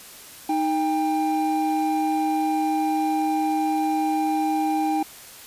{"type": "tone pair together", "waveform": "triangle", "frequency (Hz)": [311.1, 796.7], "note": ["D#4", "G5"], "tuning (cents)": [0, 28], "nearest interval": "octave + major third", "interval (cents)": 1628, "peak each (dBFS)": -21, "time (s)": [0.49, 5.03], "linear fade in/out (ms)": 5, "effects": ["white hiss -43 dBFS RMS until 5.46 s", "resampled to 32000 Hz"]}